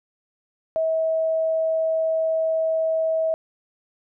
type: tone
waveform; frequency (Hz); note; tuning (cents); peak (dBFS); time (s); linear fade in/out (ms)
sine; 644; E5; -41; -19; 0.76-3.34; 0
effects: none

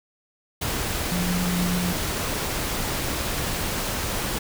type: tone in noise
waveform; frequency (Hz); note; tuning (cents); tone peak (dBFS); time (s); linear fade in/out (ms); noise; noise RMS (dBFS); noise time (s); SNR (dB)
sine; 178.3; F3; +36; -23; 1.11-1.93; 10; pink; -27; 0.61-4.39; +1
effects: none

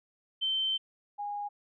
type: tone pair in turn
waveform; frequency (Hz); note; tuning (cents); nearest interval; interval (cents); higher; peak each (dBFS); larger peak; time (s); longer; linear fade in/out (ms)
sine; 3099 / 820.8; G7 / G#5; -21 / -21; octave + major seventh; 2300; first; -27 / -33; first; 0.41-0.78 / 1.18-1.49; first; 20
effects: none

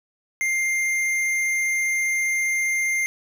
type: tone with hard clipping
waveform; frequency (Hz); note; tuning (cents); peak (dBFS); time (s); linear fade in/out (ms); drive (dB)
sine; 2105; C7; +10; -22; 0.41-3.06; 0; 11
effects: none

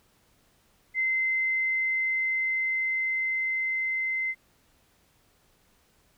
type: tone with level ramp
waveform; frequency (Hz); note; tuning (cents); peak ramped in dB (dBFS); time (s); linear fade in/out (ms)
sine; 2068; C7; -21; -23 to -26; 0.94-4.35; 50
effects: pink hiss -65 dBFS RMS until 6.17 s

